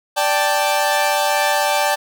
sawtooth chord, D suspended fourth, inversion none, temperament equal, 587.3 / 784 / 880 Hz, D5 / G5 / A5, 0 / 0 / 0 cents, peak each -16 dBFS, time 0.16-1.96 s, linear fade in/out 20 ms, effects none

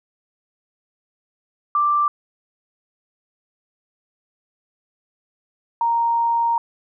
sine tone pair in turn, 1177 / 931.2 Hz, D6 / A#5, +3 / -2 cents, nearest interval major third, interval 405 cents, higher first, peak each -15 / -16 dBFS, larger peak first, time 1.75-2.08 / 5.81-6.58 s, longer second, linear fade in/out 2 ms, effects none

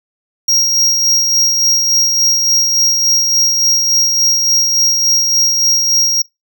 square tone with tremolo, 5620 Hz, F8, 10 cents sharp, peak -9 dBFS, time 0.48-6.22 s, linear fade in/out 5 ms, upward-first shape sine, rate 3.5 Hz, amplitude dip 35%, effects noise-tail reverb RT60 0.2 s tail -22 dB re dry

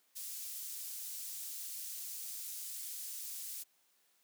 pink high-pass noise, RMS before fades -44 dBFS, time 0.15-3.64 s, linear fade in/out 20 ms, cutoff 7600 Hz, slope 12 dB/octave, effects white hiss -73 dBFS RMS until 4.23 s + high-pass 200 Hz 12 dB/octave

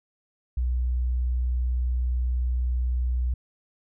sine tone, 61.74 Hz, B1, in tune, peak -22 dBFS, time 0.57-3.34 s, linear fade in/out 5 ms, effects none

